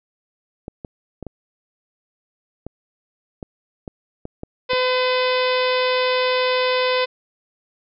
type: clicks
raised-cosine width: 2 ms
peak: -18 dBFS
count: 10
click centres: 0.681 / 0.848 / 1.227 / 1.267 / 2.666 / 3.428 / 3.878 / 4.254 / 4.434 / 4.733 s
type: harmonic tone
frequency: 507 Hz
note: B4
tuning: 45 cents sharp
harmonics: 1 / 2 / 3 / 4 / 5 / 6 / 7 / 8 / 9 / 10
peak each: -19 / -24 / -30 / -28 / -28 / -32 / -29 / -33 / -35 / -34 dBFS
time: 4.69-7.06 s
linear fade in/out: 20 ms
effects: none